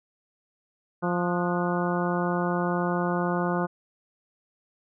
harmonic tone with a mistuned harmonic, 175.6 Hz, F3, 10 cents sharp, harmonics 1 / 2 / 3 / 4 / 5 / 6 / 7 / 8, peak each -27 / -30 / -32 / -33 / -34 / -35 / -35 / -36 dBFS, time 1.02-3.67 s, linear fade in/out 20 ms, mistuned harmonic 8, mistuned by +67 cents, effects none

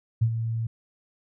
sine tone with ADSR envelope, 113.8 Hz, A#2, 41 cents flat, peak -16 dBFS, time 0.21-0.67 s, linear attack 13 ms, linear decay 73 ms, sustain -9 dB, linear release 6 ms, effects none

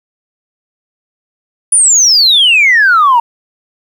sine exponential sweep, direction down, 9920 to 912 Hz, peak -3 dBFS, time 1.72-3.2 s, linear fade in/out 5 ms, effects tanh soft clip ceiling -1 dBFS + 7-bit

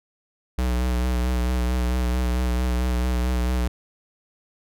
square tone with vibrato, 61.74 Hz, B1, in tune, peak -21 dBFS, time 0.58-3.68 s, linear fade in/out 5 ms, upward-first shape sine, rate 4.5 Hz, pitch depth 36 cents each way, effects none

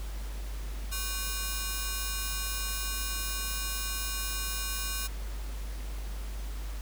5% pulse ring-modulated tone, 1320 Hz, E6, 2 cents sharp, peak -18 dBFS, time 0.91-5.08 s, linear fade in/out 20 ms, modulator 208 Hz, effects added 50 Hz sine -34 dBFS peak until 6.81 s + pink hiss -48 dBFS RMS until 6.81 s

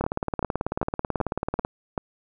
two click trains, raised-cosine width 1 ms, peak -11 / -11 dBFS, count 6 / 31, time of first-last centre 0.04-1.978 / 0.01-1.649 s, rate 2.58 / 18.3 Hz, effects none

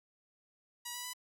5% pulse tone with pitch steps, 965 / 979.6 / 994.4 Hz, B5 / B5 / B5, -40 / -14 / +12 cents, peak -28 dBFS, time 0.85-1.135 s, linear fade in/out 10 ms, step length 95 ms, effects none

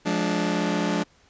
sawtooth chord, D diminished, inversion first, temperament just, 176.2 / 211.4 / 293.7 Hz, F3 / Ab3 / D4, +16 / +31 / 0 cents, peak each -23 dBFS, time 0.05-1.04 s, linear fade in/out 20 ms, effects pink hiss -59 dBFS RMS until 1.29 s + resampled to 16000 Hz

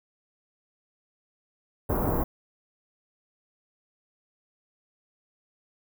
pink band-stop noise, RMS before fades -26 dBFS, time 1.89-2.24 s, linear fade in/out 10 ms, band 1100 to 16000 Hz, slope 24 dB/octave, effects none

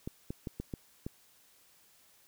clicks, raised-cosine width 3 ms, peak -24 dBFS, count 6, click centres 0.075 / 0.305 / 0.472 / 0.6 / 0.738 / 1.065 s, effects white hiss -64 dBFS RMS until 2.27 s

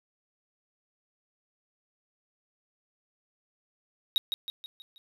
triangle tone with echo, 3780 Hz, A#7, 23 cents sharp, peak -20 dBFS, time 4.16-4.18 s, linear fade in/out 0 ms, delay 160 ms, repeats 5, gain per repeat -6 dB, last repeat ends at 4.98 s, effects none

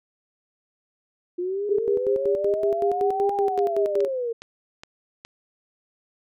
sine linear two-way sweep, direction up then down, 348.4 to 811 to 452.3 Hz, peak -24 dBFS, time 1.38-4.33 s, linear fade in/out 10 ms, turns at 3.35 s
sine tone with tremolo, 402.7 Hz, G4, 47 cents sharp, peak -19 dBFS, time 1.69-4.08 s, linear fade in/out 5 ms, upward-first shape square, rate 5.3 Hz, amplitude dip 70%
click train, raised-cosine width 0.2 ms, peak -22 dBFS, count 5, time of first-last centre 3.59-5.25 s, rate 2.41 Hz
effects none

